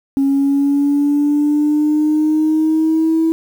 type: linear sweep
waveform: sine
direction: up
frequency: 273.5 to 325.5 Hz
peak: -10 dBFS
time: 0.17-3.32 s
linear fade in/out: 0 ms
effects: tanh soft clip ceiling -8 dBFS + 7-bit